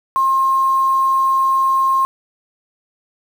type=tone with quantisation; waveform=sine; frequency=1067 Hz; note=C6; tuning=34 cents sharp; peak=-12 dBFS; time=0.16-2.05 s; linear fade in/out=0 ms; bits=6; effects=none